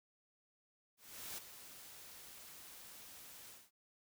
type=noise with ADSR envelope; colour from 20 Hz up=white; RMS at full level=-45 dBFS; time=0.97-3.71 s; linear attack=410 ms; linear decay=9 ms; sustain=-10 dB; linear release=210 ms; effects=none